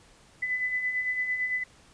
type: beating tone pair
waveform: sine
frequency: 1996 / 2004.9 Hz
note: B6 / B6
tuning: +18 / +26 cents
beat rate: 8.9 Hz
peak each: -36 / -27 dBFS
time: 0.42-1.64 s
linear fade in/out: 10 ms
effects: pink hiss -57 dBFS RMS until 1.93 s + resampled to 22050 Hz